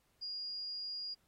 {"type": "tone", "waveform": "sine", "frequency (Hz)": 4848, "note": "D#8", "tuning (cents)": -46, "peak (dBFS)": -39, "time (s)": [0.21, 1.15], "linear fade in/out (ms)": 20, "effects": ["pink hiss -75 dBFS RMS until 1.27 s", "AAC 48 kbps"]}